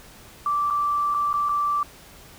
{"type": "tone with dropouts", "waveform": "sine", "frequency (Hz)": 1168, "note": "D6", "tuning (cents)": -10, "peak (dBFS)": -20, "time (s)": [0.46, 1.83], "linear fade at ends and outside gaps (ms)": 2, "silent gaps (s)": [[0.702, 0.707], [1.142, 1.146], [1.33, 1.339], [1.488, 1.492]], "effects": ["pink hiss -47 dBFS RMS until 2.38 s"]}